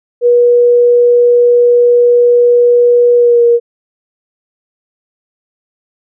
sine tone with pitch glide, 482.8 to 472.6 Hz, B4 to A#4, -39 to +24 cents, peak -4 dBFS, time 0.21-3.6 s, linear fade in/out 50 ms, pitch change -37 cents, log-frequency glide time 3.16-3.43 s, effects none

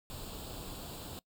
pink noise with comb filter, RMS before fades -44 dBFS, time 0.1-1.19 s, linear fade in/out 0 ms, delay 0.25 ms, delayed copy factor +0.7, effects noise-tail reverb RT60 0.1 s tail -22 dB re dry

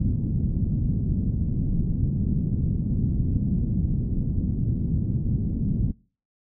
white low-pass noise, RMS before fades -24 dBFS, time 0-5.92 s, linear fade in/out 10 ms, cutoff 200 Hz, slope 24 dB/octave, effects noise-tail reverb RT60 0.4 s tail -24 dB re dry

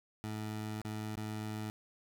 20% pulse tone with dropouts, 107.7 Hz, A2, 37 cents flat, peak -33 dBFS, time 0.24-1.7 s, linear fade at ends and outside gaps 0 ms, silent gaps 0.816-0.849 / 1.156-1.171 s, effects none

